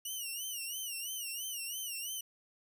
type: tone with vibrato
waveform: 10% pulse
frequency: 2893 Hz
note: F#7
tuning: 40 cents flat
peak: -30 dBFS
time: 0.05-2.21 s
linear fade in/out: 5 ms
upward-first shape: sine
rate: 3 Hz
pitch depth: 120 cents each way
effects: none